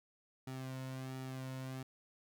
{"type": "tone with flanger", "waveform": "sawtooth", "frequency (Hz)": 130.9, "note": "C3", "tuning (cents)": 1, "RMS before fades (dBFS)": -44, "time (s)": [0.47, 1.83], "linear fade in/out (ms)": 5, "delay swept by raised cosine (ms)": [1.9, 2.51], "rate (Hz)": 1.4, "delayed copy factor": -0.6, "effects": []}